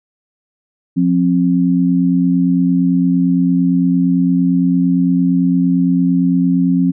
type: tone pair together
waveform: sine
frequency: 177.2 / 266 Hz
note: F3 / C4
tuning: +25 / +29 cents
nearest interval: perfect fifth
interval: 704 cents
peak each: -13 dBFS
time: 0.96-6.92 s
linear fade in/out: 20 ms
effects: none